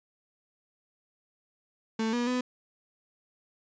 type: tone with pitch steps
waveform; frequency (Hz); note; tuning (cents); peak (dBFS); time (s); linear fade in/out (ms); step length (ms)
35% pulse; 222.5 / 241.1 / 250.4; A3 / B3 / B3; +20 / -41 / +24; -25; 1.99-2.41; 5; 140
effects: resampled to 16000 Hz